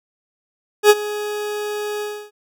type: tone with ADSR envelope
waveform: 40% pulse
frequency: 418.1 Hz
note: G#4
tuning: 12 cents sharp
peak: -4 dBFS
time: 0.83-2.31 s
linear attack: 69 ms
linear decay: 40 ms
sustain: -18 dB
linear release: 300 ms
effects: none